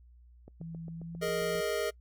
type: click train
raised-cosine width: 2 ms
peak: -35 dBFS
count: 9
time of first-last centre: 0.48-1.552 s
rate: 7.46 Hz
type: tone with pitch glide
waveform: sine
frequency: 164.81 to 171.02 Hz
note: E3 to F3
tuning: 0 to -36 cents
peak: -39 dBFS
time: 0.6-1.61 s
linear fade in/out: 10 ms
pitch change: +64 cents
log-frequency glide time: 0.93-1.37 s
type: chord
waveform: square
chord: Ab suspended second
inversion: none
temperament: equal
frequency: 415.3 / 466.2 / 622.3 Hz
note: Ab4 / Bb4 / Eb5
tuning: 0 / 0 / 0 cents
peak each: -35 dBFS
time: 1.21-1.91 s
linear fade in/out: 20 ms
effects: noise-tail reverb RT60 0.1 s tail -25 dB re dry + added 60 Hz sine -54 dBFS peak until 2 s